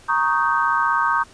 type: chord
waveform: sine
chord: Eb dominant seventh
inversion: second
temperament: equal with one note detuned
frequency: 932.3 / 1108.7 / 1244.5 / 1552.7 Hz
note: Bb5 / Db6 / Eb6 / G6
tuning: 0 / 0 / 0 / -17 cents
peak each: -22 dBFS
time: 0.08-1.24 s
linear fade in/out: 20 ms
effects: pink hiss -48 dBFS RMS until 1.33 s + resampled to 22050 Hz